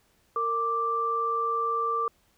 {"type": "tone pair together", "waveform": "sine", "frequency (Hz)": [459, 1174.7], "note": ["A#4", "D6"], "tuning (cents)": [-27, 0], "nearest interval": "octave + major third", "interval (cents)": 1627, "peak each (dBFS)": [-32, -25], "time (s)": [0.36, 2.08], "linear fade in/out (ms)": 2, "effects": ["pink hiss -66 dBFS RMS until 2.37 s"]}